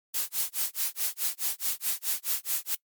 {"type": "noise with tremolo", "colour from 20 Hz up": "blue", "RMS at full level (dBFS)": -27, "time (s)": [0.14, 2.75], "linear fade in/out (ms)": 5, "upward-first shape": "sine", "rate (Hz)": 4.7, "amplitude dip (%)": 100, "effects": ["noise-tail reverb RT60 0.1 s tail -24 dB re dry", "MP3 96 kbps"]}